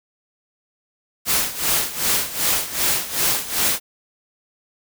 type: noise with tremolo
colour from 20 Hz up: white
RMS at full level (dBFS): -18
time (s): 1.25-3.8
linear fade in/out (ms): 50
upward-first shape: sine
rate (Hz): 2.6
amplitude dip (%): 80
effects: none